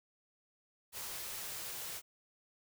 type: band-stop noise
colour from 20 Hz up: white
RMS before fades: -43 dBFS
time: 0.92-2.02 s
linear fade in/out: 50 ms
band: 210 to 300 Hz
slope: 96 dB/octave
effects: none